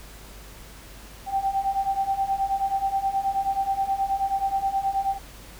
sine beating tone pair, 776 / 785.4 Hz, G5 / G5, -18 / +3 cents, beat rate 9.4 Hz, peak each -27 / -24 dBFS, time 1.26-5.19 s, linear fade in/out 50 ms, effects added 50 Hz sine -45 dBFS peak until 5.59 s + pink hiss -46 dBFS RMS until 5.59 s

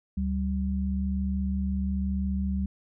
sine tone pair together, 72.28 / 193.3 Hz, D2 / G3, -27 / -24 cents, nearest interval octave + perfect fourth, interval 1703 cents, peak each -28 dBFS, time 0.17-2.66 s, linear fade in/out 5 ms, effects none

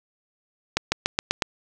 accelerating click train, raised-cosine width 0.2 ms, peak -3 dBFS, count 6, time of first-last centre 0.77-1.422 s, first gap 150 ms, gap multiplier 0.93, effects none

